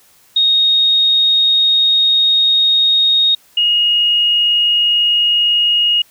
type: tone pair in turn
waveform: sine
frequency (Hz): 3729 / 2871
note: A#7 / F7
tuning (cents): 0 / +47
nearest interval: perfect fourth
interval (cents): 453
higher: first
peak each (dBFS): -9 / -10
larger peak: first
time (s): 0.36-3.35 / 3.57-6.02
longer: first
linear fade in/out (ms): 5
effects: white hiss -50 dBFS RMS until 6.1 s